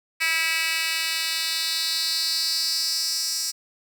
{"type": "tone with high-pass filter sweep", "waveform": "10% pulse", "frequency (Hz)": 325, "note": "E4", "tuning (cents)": -24, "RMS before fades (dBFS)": -25, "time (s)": [0.2, 3.52], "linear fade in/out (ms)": 20, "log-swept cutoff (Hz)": [2400, 6000], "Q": 3.3, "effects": []}